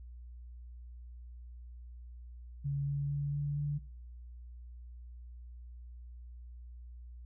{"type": "tone with pitch steps", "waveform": "sine", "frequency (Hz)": [140.6, 141.82, 143.06, 144.3, 145.56], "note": ["C#3", "C#3", "D3", "D3", "D3"], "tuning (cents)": [25, 40, -45, -30, -15], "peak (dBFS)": -31, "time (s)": [2.64, 3.79], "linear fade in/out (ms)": 20, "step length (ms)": 230, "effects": ["noise-tail reverb RT60 0.7 s tail -24 dB re dry", "added 60 Hz sine -46 dBFS peak until 7.25 s"]}